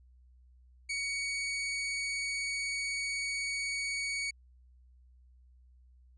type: tone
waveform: sawtooth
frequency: 2242 Hz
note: C#7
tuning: 19 cents sharp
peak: -29 dBFS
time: 0.89-4.31 s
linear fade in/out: 10 ms
effects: added 62 Hz sine -57 dBFS peak until 6.17 s + resampled to 22050 Hz